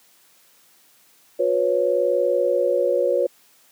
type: chord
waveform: sine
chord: F# suspended fourth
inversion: none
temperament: equal with one note detuned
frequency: 360.9 / 493.9 / 554.4 Hz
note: F#4 / B4 / C#5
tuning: -43 / 0 / 0 cents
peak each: -24 / -21 / -20 dBFS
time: 1.39-3.27 s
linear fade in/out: 10 ms
effects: white hiss -56 dBFS RMS until 3.71 s + high-pass 150 Hz 12 dB/octave